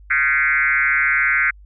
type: tone with frequency modulation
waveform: sine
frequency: 1817 Hz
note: A#6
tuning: 45 cents flat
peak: -14 dBFS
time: 0.1-1.51 s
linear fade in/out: 10 ms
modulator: 141 Hz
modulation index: 3
effects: added 50 Hz sine -41 dBFS peak until 1.65 s